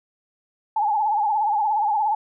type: tone with vibrato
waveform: sine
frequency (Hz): 847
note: G#5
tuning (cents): +34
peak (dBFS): -18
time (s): 0.76-2.15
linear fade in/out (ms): 5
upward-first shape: triangle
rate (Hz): 17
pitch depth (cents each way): 100
effects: none